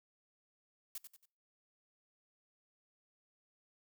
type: noise with echo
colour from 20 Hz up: blue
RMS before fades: -43 dBFS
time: 0.95-0.98 s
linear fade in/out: 2 ms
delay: 92 ms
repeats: 3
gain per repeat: -8 dB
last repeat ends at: 1.256 s
effects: noise-tail reverb RT60 0.5 s tail -25 dB re dry